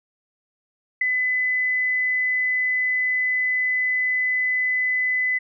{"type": "tone with ADSR envelope", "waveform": "sine", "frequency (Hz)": 2009, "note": "B6", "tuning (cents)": 29, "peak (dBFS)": -15, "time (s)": [1.01, 5.39], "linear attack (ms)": 6, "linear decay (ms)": 8, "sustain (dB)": -4, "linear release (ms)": 17, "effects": []}